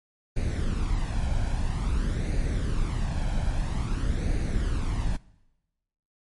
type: noise with flanger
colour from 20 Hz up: brown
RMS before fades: -26 dBFS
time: 0.36-5.17 s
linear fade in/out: 10 ms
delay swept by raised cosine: 0.46 to 1.28 ms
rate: 0.5 Hz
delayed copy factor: +0.55
effects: noise-tail reverb RT60 1.0 s tail -22 dB re dry + MP3 48 kbps